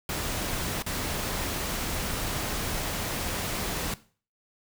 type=noise with dropouts; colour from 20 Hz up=pink; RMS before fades=-31 dBFS; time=0.09-3.94 s; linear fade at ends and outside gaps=2 ms; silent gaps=0.823-0.863 s; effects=noise-tail reverb RT60 0.4 s tail -17 dB re dry